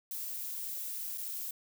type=noise with dropouts; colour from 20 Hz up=violet; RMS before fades=-39 dBFS; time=0.11-1.51 s; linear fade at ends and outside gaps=2 ms; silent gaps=1.176-1.18 s; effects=none